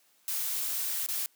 blue noise with dropouts, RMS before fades -32 dBFS, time 0.28-1.26 s, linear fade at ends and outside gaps 0 ms, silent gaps 1.063-1.087 s, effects white hiss -66 dBFS RMS until 1.35 s + high-pass 200 Hz 12 dB/octave

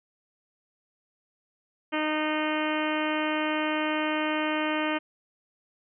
harmonic tone, 307.5 Hz, D#4, 20 cents flat, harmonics 1 / 2 / 3 / 4 / 5 / 6 / 7 / 8 / 9 / 10, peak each -29 / -32 / -34 / -35 / -36 / -37 / -37 / -38 / -39 / -39 dBFS, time 1.92-4.99 s, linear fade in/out 20 ms, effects none

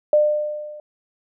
sine tone with level ramp, 600 Hz, D5, 37 cents sharp, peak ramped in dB -10 to -35 dBFS, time 0.13-0.8 s, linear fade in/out 2 ms, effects none

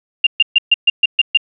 sine tone bursts, 2794 Hz, F7, in tune, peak -6 dBFS, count 8, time 0.24-1.374 s, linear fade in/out 5 ms, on 28 ms, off 130 ms, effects none

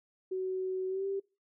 sine tone with pitch glide, 374.5 to 392.2 Hz, F#4 to G4, +21 to +1 cents, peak -31 dBFS, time 0.31-1.2 s, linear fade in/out 10 ms, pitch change +80 cents, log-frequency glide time 0.88-1.06 s, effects noise-tail reverb RT60 0.3 s tail -24 dB re dry

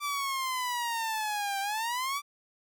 sawtooth exponential two-way sweep, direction down then up, 1174.7 to 782 to 1174.7 Hz, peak -26 dBFS, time 0-2.22 s, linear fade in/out 50 ms, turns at 1.6 s, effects none

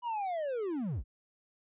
triangle linear sweep, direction down, 987.8 to 31.65 Hz, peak -30 dBFS, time 0.02-1.04 s, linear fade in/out 50 ms, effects resampled to 8000 Hz

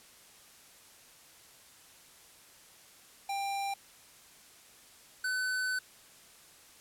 square tone pair in turn, 793 / 1510 Hz, G5 / F#6, +20 / +35 cents, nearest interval major seventh, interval 1115 cents, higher second, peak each -33 / -31 dBFS, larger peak second, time 3.29-3.74 / 5.24-5.79 s, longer second, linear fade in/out 5 ms, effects white hiss -57 dBFS RMS until 6.8 s + low-pass 12000 Hz 12 dB/octave

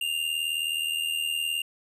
square tone with amplitude modulation, 2803 Hz, F7, 6 cents sharp, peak -24 dBFS, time 0.01-1.62 s, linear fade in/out 5 ms, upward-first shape sine, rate 79.2 Hz, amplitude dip 65%, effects resampled to 32000 Hz

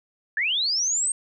sine linear sweep, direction up, 1661.2 to 8550 Hz, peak -21 dBFS, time 0.37-1.12 s, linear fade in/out 2 ms, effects none

